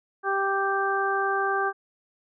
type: harmonic tone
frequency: 392 Hz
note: G4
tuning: in tune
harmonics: 1 / 2 / 3 / 4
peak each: -28 / -28 / -28 / -28 dBFS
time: 0.23-1.73 s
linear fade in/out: 50 ms
effects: none